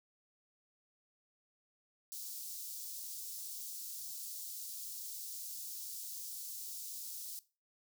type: high-pass noise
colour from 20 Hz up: white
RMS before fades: -45 dBFS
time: 2.12-7.39 s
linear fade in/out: 0 ms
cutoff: 4600 Hz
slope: 24 dB/octave
effects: noise-tail reverb RT60 0.3 s tail -18 dB re dry